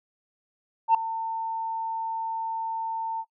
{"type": "tone with ADSR envelope", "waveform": "sine", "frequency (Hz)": 900, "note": "A5", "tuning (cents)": 39, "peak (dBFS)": -11, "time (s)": [0.88, 3.25], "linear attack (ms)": 66, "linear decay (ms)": 3, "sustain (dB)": -16, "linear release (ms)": 53, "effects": ["noise-tail reverb RT60 0.1 s tail -21 dB re dry", "tanh soft clip ceiling -12 dBFS"]}